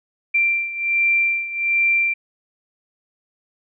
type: beating tone pair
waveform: sine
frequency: 2360 / 2361.3 Hz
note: D7 / D7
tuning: +8 / +9 cents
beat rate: 1.3 Hz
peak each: -18 / -22 dBFS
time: 0.34-2.14 s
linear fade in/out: 10 ms
effects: none